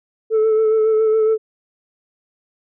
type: tone with vibrato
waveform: sine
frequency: 438 Hz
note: A4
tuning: 8 cents flat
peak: -10 dBFS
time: 0.3-1.38 s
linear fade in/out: 50 ms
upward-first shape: sine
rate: 7.2 Hz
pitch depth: 24 cents each way
effects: tanh soft clip ceiling -11 dBFS